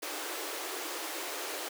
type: high-pass noise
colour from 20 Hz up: pink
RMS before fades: -38 dBFS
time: 0.02-1.69 s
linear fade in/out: 10 ms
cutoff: 300 Hz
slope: 96 dB/octave
effects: none